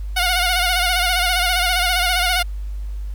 10% pulse tone with vibrato, 722 Hz, F#5, 43 cents flat, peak -8 dBFS, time 0.16-2.43 s, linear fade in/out 10 ms, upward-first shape sine, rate 15 Hz, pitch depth 59 cents each way, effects added 50 Hz sine -24 dBFS peak until 3.14 s + pink hiss -53 dBFS RMS until 3.14 s

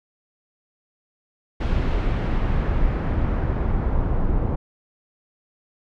brown noise with low-pass filter sweep, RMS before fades -21 dBFS, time 1.6-4.56 s, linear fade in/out 10 ms, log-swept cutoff 3400 to 980 Hz, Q 0.91, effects none

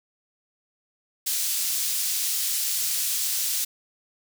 pink high-pass noise, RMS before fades -26 dBFS, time 1.26-3.65 s, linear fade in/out 10 ms, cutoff 5300 Hz, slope 12 dB/octave, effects none

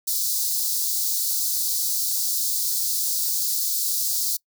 white high-pass noise, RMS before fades -24 dBFS, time 0.07-4.37 s, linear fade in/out 10 ms, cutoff 4100 Hz, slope 48 dB/octave, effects noise-tail reverb RT60 0.1 s tail -25 dB re dry

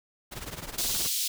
pink noise with tremolo, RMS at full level -35 dBFS, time 0.31-1.08 s, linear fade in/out 20 ms, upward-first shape triangle, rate 19 Hz, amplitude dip 85%
pink high-pass noise, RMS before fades -29 dBFS, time 0.78-1.28 s, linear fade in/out 5 ms, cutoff 3500 Hz, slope 24 dB/octave
effects none

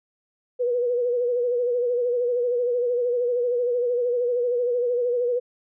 sine tone with vibrato, 487.1 Hz, B4, 24 cents flat, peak -20 dBFS, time 0.59-5.4 s, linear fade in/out 20 ms, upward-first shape sine, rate 13 Hz, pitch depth 49 cents each way, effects none

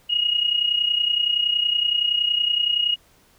sine tone with amplitude modulation, 2880 Hz, F#7, 47 cents flat, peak -15 dBFS, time 0.09-2.96 s, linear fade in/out 20 ms, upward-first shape sine, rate 30.7 Hz, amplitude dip 70%, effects pink hiss -57 dBFS RMS until 3.38 s

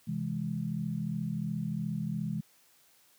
sine chord, C augmented, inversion none, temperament equal, 130.81 / 164.81 / 207.7 Hz, C3 / E3 / G#3, 0 / 0 / 0 cents, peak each -37 / -34 / -35 dBFS, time 0.07-2.41 s, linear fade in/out 10 ms, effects white hiss -64 dBFS RMS until 3.18 s + high-pass 80 Hz 12 dB/octave

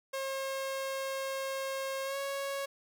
sawtooth tone with pitch glide, 538 to 552.8 Hz, C5 to C#5, +48 to -5 cents, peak -30 dBFS, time 0.13-2.66 s, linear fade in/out 10 ms, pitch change +47 cents, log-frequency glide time 2.04-2.17 s, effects 12-bit

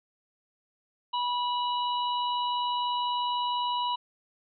harmonic tone, 977 Hz, B5, 19 cents flat, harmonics 1 / 3 / 4, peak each -27 / -35 / -38 dBFS, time 1.13-3.96 s, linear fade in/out 10 ms, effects none

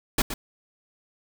pink noise with echo, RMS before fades -21 dBFS, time 0.18-0.22 s, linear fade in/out 5 ms, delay 120 ms, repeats 1, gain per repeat -10 dB, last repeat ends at 0.34 s, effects none

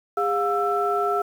sine tone cluster, 406.4 / 709 / 1329 Hz, G#4 / F5 / E6, -38 / +26 / +14 cents, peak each -24 dBFS, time 0.17-1.22 s, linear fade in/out 5 ms, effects tanh soft clip ceiling -10 dBFS + 8-bit

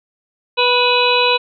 harmonic tone with a mistuned harmonic, 491.3 Hz, B4, 9 cents flat, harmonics 1 / 2 / 3 / 5 / 6 / 7 / 8, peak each -17 / -17 / -27 / -17 / -22 / -27 / -19 dBFS, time 0.57-1.38 s, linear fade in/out 20 ms, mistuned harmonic 5, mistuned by +41 cents, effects none

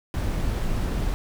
brown noise, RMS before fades -25 dBFS, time 0.14-1.14 s, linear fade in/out 0 ms, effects none

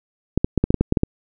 clicks, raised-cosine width 3 ms, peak -3 dBFS, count 10, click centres 0.376 / 0.445 / 0.577 / 0.64 / 0.705 / 0.743 / 0.81 / 0.924 / 0.972 / 1.034 s, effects none

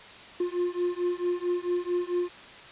triangle beating tone pair, 351.6 / 356.1 Hz, F4 / F4, +12 / +34 cents, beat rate 4.5 Hz, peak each -27 dBFS, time 0.4-2.29 s, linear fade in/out 5 ms, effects white hiss -46 dBFS RMS until 2.71 s + resampled to 8000 Hz

